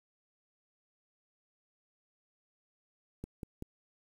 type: click train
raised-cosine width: 3 ms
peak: -27 dBFS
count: 3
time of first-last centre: 3.24-3.624 s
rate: 5.21 Hz
effects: 9-bit